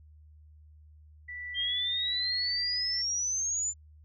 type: tone with tremolo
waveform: sine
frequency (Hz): 1967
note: B6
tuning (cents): -7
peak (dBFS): -36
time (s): 1.28-3.02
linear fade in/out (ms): 10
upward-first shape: triangle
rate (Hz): 1.1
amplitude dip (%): 45
type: exponential sweep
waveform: sine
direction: up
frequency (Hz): 3150 to 7170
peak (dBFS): -28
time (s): 1.54-3.74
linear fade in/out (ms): 50
effects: added 76 Hz sine -52 dBFS peak until 4.04 s